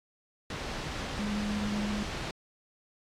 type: tone in noise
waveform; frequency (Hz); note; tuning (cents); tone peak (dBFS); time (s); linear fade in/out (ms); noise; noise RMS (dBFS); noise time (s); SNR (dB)
sine; 207.7; G#3; 0; -30; 1.19-2.03; 2; pink; -36; 0.5-2.31; +3
effects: low-pass 5000 Hz 12 dB/octave + AAC 64 kbps